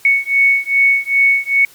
sine beating tone pair, 2217 / 2219.5 Hz, C#7 / C#7, 0 / +2 cents, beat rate 2.5 Hz, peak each -13 dBFS, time 0.05-1.65 s, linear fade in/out 2 ms, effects white hiss -44 dBFS RMS until 1.74 s + MP3 96 kbps

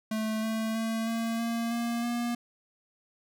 square tone with pitch steps, 218.3 / 221.5 / 224.7 / 228 / 231.3 / 234.6 / 238.1 Hz, A3 / A3 / A3 / A#3 / A#3 / A#3 / A#3, -13 / +12 / +37 / -38 / -13 / +11 / +37 cents, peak -29 dBFS, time 0.11-2.35 s, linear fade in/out 5 ms, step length 320 ms, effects none

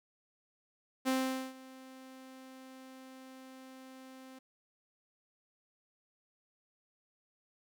sawtooth tone with ADSR envelope, 261.6 Hz, C4, in tune, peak -24 dBFS, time 1.05-4.39 s, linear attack 30 ms, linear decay 450 ms, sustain -22 dB, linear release 7 ms, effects none

